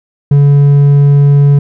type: tone with hard clipping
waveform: sine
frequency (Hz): 142.5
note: C#3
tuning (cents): +48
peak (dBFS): -4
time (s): 0.31-1.59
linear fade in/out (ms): 5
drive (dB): 3
effects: none